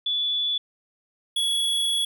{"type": "tone pair in turn", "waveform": ["sine", "square"], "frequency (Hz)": [3448, 3369], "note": ["A7", "G#7"], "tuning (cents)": [-36, 24], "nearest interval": "unison", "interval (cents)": 40, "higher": "first", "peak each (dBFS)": -22, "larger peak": "neither", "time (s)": [[0.06, 0.58], [1.36, 2.05]], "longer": "second", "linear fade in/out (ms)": 5, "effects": []}